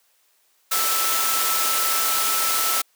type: tone in noise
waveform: sine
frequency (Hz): 1318.5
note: E6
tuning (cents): 0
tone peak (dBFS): -26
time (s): 0.71-2.82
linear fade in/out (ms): 10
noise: white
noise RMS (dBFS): -22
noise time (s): 0.71-2.82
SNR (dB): -7
effects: white hiss -63 dBFS RMS until 2.95 s + high-pass 400 Hz 12 dB/octave